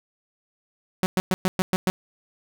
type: tone bursts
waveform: sawtooth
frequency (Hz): 185.8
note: F#3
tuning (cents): +7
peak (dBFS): -15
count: 7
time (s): 1.03-1.9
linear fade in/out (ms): 0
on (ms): 30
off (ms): 110
effects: none